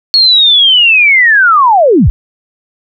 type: linear sweep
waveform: sine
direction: down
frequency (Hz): 4352 to 32.15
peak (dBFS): -3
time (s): 0.14-2.1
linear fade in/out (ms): 0
effects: none